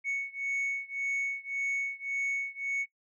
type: beating tone pair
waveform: sine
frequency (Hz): 2217 / 2218.8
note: C#7 / C#7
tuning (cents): 0 / +1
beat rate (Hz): 1.8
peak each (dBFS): -31 / -32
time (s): 0.04-2.86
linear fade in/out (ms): 50
effects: noise-tail reverb RT60 0.1 s tail -22 dB re dry + tanh soft clip ceiling -27 dBFS